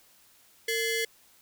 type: ring-modulated tone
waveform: sawtooth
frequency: 1266 Hz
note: D#6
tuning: 30 cents sharp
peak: -20 dBFS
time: 0.68-1.05 s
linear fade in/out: 5 ms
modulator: 811 Hz
effects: white hiss -60 dBFS RMS until 1.41 s